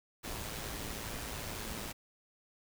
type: noise with amplitude modulation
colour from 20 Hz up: pink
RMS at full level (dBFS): -39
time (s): 0.23-1.93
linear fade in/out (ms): 20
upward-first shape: sine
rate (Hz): 110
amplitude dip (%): 45
effects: none